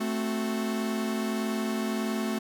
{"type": "chord", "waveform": "45% pulse", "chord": "F# diminished", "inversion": "first", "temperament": "equal", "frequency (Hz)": [220, 261.6, 370], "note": ["A3", "C4", "F#4"], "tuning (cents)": [0, 0, 0], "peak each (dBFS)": [-29, -35, -35], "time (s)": [0, 2.39], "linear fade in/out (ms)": 10, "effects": []}